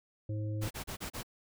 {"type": "harmonic tone", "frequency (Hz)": 106.5, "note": "G#2", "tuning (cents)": 44, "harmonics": [1, 3, 5], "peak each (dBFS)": [-33, -43, -47], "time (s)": [0.29, 0.68], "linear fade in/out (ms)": 5}
{"type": "noise bursts", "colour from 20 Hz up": "pink", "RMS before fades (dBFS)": -40, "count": 5, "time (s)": [0.61, 1.232], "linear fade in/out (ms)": 20, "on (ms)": 98, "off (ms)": 33}
{"effects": []}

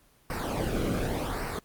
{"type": "noise with flanger", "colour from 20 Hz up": "brown", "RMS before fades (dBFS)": -30, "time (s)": [0.3, 1.59], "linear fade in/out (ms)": 2, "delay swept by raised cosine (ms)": [0.29, 1.13], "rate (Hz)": 0.87, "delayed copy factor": -0.75, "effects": ["pink hiss -62 dBFS RMS until 1.64 s", "Opus 24 kbps"]}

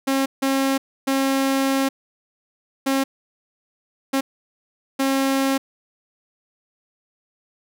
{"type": "tone bursts at uneven times", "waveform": "sawtooth", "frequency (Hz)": 270, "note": "C#4", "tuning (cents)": -45, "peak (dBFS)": -14, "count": 6, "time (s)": [[0.07, 0.26], [0.42, 0.78], [1.07, 1.89], [2.86, 3.04], [4.13, 4.21], [4.99, 5.58]], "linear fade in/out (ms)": 10, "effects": []}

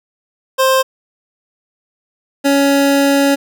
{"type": "tone pair in turn", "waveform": "25% pulse", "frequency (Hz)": [526, 279.3], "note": ["C5", "C#4"], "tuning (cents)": [9, 13], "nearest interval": "major seventh", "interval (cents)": 1096, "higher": "first", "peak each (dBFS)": -6, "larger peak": "neither", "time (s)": [[0.58, 0.83], [2.44, 3.36]], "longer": "second", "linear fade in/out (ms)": 20, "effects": []}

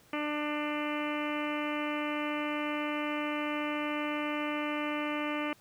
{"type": "harmonic tone", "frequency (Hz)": 297.7, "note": "D4", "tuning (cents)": 24, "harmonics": [1, 2, 3, 4, 5, 6, 7, 8, 9, 10], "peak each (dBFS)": [-34, -38, -42, -39, -45, -45, -42, -42, -46, -46], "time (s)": [0.13, 5.53], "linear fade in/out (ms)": 2, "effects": ["pink hiss -61 dBFS RMS until 5.6 s", "high-pass 80 Hz 12 dB/octave"]}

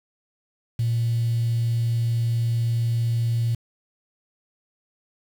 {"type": "tone", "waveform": "triangle", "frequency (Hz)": 116.54, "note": "A#2", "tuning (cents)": 0, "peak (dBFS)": -16, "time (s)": [0.79, 3.55], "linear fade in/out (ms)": 5, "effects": ["tanh soft clip ceiling -17 dBFS", "7-bit"]}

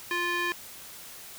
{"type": "tone with band-pass filter", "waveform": "square", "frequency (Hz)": 349.2, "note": "F4", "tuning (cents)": 0, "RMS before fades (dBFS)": -29, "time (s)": [0.11, 0.52], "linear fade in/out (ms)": 0, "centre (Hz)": 2000, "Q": 1.6, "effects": ["white hiss -45 dBFS RMS until 1.38 s"]}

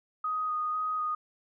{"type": "tone with vibrato", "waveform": "sine", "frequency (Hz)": 1244.5, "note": "D#6", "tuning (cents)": 0, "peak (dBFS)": -28, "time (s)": [0.24, 1.15], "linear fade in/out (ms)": 5, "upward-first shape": "square", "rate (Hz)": 2, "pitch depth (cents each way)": 11, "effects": []}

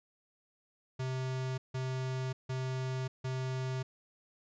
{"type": "tone bursts", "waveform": "square", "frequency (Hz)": 130, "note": "C3", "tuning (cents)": -11, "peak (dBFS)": -34, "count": 4, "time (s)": [0.99, 3.83], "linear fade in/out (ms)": 10, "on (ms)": 590, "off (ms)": 160, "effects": ["resampled to 16000 Hz"]}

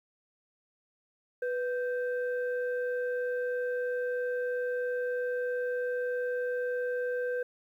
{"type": "tone pair together", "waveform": "sine", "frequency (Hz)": [493.9, 1564.6], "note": ["B4", "G6"], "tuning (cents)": [0, -4], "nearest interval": "octave + minor sixth", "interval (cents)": 1996, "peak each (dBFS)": [-29, -37], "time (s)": [1.42, 7.43], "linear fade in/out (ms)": 5, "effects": ["tanh soft clip ceiling -22 dBFS", "11-bit"]}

